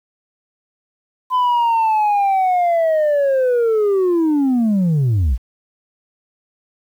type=linear sweep; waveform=sine; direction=down; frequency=1019 to 51.1 Hz; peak=-10 dBFS; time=1.3-5.38 s; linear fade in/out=50 ms; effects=tanh soft clip ceiling -12 dBFS + 8-bit